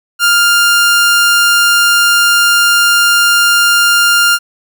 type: tone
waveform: sawtooth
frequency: 1400 Hz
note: F6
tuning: 4 cents sharp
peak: -3 dBFS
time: 0.19-4.39 s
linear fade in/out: 50 ms
effects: none